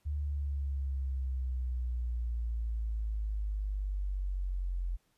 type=exponential sweep; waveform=sine; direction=down; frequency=74 to 43.81 Hz; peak=-31 dBFS; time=0.05-4.97 s; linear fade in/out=20 ms; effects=pink hiss -74 dBFS RMS until 5.17 s + resampled to 32000 Hz